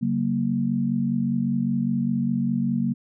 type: chord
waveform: sine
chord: F# major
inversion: second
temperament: equal with one note detuned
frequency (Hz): 138.59 / 188.01 / 233.1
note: C#3 / F#3 / A#3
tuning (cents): 0 / +28 / 0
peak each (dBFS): -28 / -26 / -23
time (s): 0.01-2.94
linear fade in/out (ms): 20
effects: none